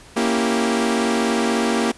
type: chord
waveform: sawtooth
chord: A# diminished seventh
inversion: none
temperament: equal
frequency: 233.1 / 277.2 / 329.6 / 392 Hz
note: A#3 / C#4 / E4 / G4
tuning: 0 / 0 / 0 / 0 cents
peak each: -16 / -22 / -22 / -20 dBFS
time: 0.16-1.92 s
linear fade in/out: 10 ms
effects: pink hiss -45 dBFS RMS until 1.97 s + resampled to 24000 Hz